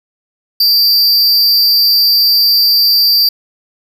square tone with amplitude modulation, 4699 Hz, D8, in tune, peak -5 dBFS, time 0.6-3.29 s, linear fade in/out 5 ms, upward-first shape sine, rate 258 Hz, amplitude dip 55%, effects none

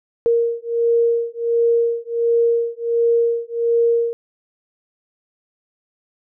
sine beating tone pair, 466 / 467.4 Hz, A#4 / A#4, -1 / +5 cents, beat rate 1.4 Hz, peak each -18 dBFS, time 0.26-4.13 s, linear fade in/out 0 ms, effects none

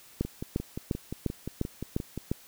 two click trains, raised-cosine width 3 ms, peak -14 / -21 dBFS, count 7 / 12, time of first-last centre 0.21-2.315 / 0.25-2.176 s, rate 2.85 / 5.71 Hz, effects white hiss -54 dBFS RMS until 2.47 s

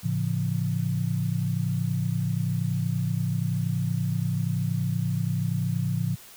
sine chord, A augmented, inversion none, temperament equal with one note detuned, 110 / 138.59 / 171.02 Hz, A2 / C#3 / E#3, 0 / 0 / -36 cents, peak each -28 dBFS, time 0.03-6.16 s, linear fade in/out 20 ms, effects white hiss -48 dBFS RMS until 6.36 s

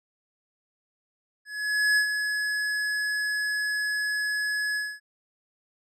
square tone with ADSR envelope, 1694 Hz, G#6, 34 cents sharp, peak -19 dBFS, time 1.45-5 s, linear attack 520 ms, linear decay 90 ms, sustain -7 dB, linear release 240 ms, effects low-pass 9000 Hz 12 dB/octave

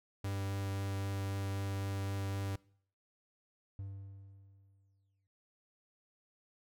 45% pulse tone with vibrato, 98.3 Hz, G2, 5 cents sharp, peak -35 dBFS, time 0.24-2.56 s, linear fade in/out 5 ms, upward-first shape triangle, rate 3.8 Hz, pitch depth 9 cents each way
triangle tone with exponential decay, 98 Hz, G2, in tune, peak -37 dBFS, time 3.79-5.27 s, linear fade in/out 0 ms, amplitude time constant 320 ms
effects noise-tail reverb RT60 0.6 s tail -23 dB re dry

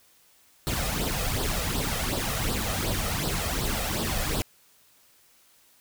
pink noise with flanger, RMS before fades -28 dBFS, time 0.67-4.42 s, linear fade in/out 0 ms, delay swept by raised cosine 0.22 to 1.62 ms, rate 2.7 Hz, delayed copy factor +0.65, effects white hiss -60 dBFS RMS until 5.8 s

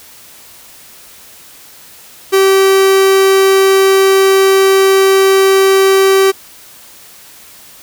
45% pulse tone, 386.5 Hz, G4, 24 cents flat, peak -6 dBFS, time 2.32-6.32 s, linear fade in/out 20 ms, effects white hiss -38 dBFS RMS until 7.82 s

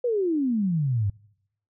sine exponential sweep, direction down, 505 to 95.5 Hz, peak -21 dBFS, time 0.04-1.1 s, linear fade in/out 5 ms, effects noise-tail reverb RT60 0.8 s tail -26 dB re dry

